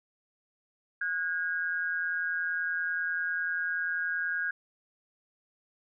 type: tone pair together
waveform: sine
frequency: 1456.7 / 1627 Hz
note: F#6 / G#6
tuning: -27 / -36 cents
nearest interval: major second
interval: 191 cents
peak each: -33 / -30 dBFS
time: 1.01-4.51 s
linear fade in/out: 5 ms
effects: none